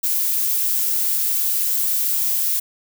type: noise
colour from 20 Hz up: violet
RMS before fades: -20 dBFS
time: 0.03-2.6 s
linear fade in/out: 10 ms
effects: none